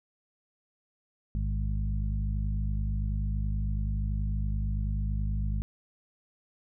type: harmonic tone with a mistuned harmonic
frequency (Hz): 52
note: G#1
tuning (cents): +3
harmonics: 1 / 2 / 3 / 4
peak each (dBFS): -28 / -34 / -38 / -40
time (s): 1.35-5.62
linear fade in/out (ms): 0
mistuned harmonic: 1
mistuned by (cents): +93
effects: none